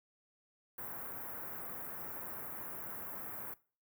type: band-stop noise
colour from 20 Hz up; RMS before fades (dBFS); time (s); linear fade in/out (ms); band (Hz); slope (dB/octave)
white; -44; 0.78-3.54; 5; 1600 to 14000; 24
effects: noise-tail reverb RT60 0.4 s tail -21 dB re dry + high-pass 80 Hz 12 dB/octave